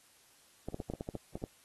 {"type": "clicks", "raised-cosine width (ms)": 2, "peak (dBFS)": -24, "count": 10, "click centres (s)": [0.686, 0.744, 0.802, 0.9, 0.937, 1.009, 1.089, 1.153, 1.355, 1.439], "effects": ["white hiss -64 dBFS RMS until 1.64 s", "AAC 32 kbps"]}